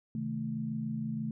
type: chord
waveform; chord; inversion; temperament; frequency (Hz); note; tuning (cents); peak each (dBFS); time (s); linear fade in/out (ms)
sine; A diminished; first; just; 132 / 158.4 / 220; C3 / Eb3 / A3; +16 / +31 / 0; -39 / -39 / -34; 0.15-1.31; 2
effects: none